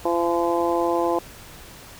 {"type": "harmonic tone", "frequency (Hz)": 170.9, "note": "F3", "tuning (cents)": -37, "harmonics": [2, 3, 4, 5, 6], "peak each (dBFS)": [-23, -25, -26, -27, -28], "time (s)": [0.05, 1.19], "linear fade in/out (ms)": 5, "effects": ["pink hiss -43 dBFS RMS until 1.99 s"]}